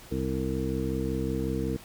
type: harmonic tone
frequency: 65.41 Hz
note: C2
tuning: in tune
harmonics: 1 / 2 / 3 / 4 / 5 / 7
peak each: -34 / -34 / -34 / -34 / -34 / -34 dBFS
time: 0.11-1.77 s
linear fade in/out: 10 ms
effects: pink hiss -49 dBFS RMS until 1.84 s